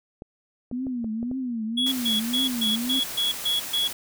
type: clicks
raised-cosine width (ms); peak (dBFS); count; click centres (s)
2; -24; 6; 0.221 / 0.714 / 0.868 / 1.044 / 1.229 / 1.314
type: tone with vibrato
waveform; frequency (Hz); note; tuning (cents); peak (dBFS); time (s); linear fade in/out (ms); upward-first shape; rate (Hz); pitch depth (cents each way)
sine; 239.5; A#3; +47; -26; 0.72-3; 10; triangle; 1.9; 190
type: tone bursts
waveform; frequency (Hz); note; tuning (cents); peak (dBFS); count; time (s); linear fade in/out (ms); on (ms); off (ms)
triangle; 3353; G#7; +16; -20; 8; 1.77-3.88; 10; 150; 130
type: noise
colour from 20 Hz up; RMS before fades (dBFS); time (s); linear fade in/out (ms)
white; -34; 1.86-3.93; 5
effects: none